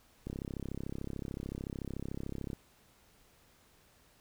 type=click train; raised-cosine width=3 ms; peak=-26 dBFS; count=77; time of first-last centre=0.27-2.532 s; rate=33.6 Hz; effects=pink hiss -65 dBFS RMS until 4.2 s